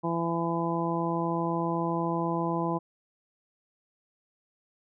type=harmonic tone; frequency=167.9 Hz; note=E3; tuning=32 cents sharp; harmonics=1 / 2 / 3 / 4 / 5 / 6; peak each=-31 / -31 / -36 / -36 / -35 / -33 dBFS; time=0.03-2.79 s; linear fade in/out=20 ms; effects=none